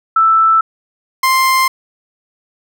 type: tone pair in turn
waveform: sine / 30% pulse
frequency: 1322 / 1049.3 Hz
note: E6 / C6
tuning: +5 / +5 cents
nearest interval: major third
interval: 400 cents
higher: first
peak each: -7 dBFS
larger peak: neither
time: 0.16-0.61 / 1.23-1.68 s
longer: neither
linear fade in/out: 5 ms
effects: none